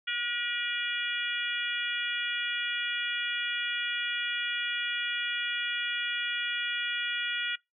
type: harmonic tone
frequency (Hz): 480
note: B4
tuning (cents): -49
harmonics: 3 / 4 / 5 / 6 / 7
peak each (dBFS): -34 / -36 / -36 / -35 / -36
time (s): 0.07-7.56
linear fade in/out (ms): 10
effects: noise-tail reverb RT60 0.2 s tail -24 dB re dry